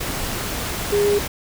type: tone in noise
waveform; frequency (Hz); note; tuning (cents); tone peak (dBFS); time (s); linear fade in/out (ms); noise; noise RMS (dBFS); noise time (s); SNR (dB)
sine; 409.1; G#4; -26; -15; 0.92-1.19; 10; pink; -26; 0-1.28; +8
effects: none